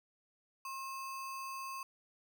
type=tone with sample-and-hold; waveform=sine; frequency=1070 Hz; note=C6; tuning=38 cents sharp; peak=-40 dBFS; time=0.65-1.83 s; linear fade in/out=2 ms; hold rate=3675 Hz; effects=none